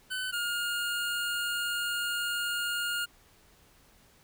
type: tone pair in turn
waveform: 25% pulse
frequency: 1510 / 1418.7 Hz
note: F#6 / F6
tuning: +35 / +27 cents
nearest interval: minor second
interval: 108 cents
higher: first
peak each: -28 / -26 dBFS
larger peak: second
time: 0.1-0.32 / 0.32-3.06 s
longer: second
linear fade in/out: 20 ms
effects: pink hiss -61 dBFS RMS until 4.23 s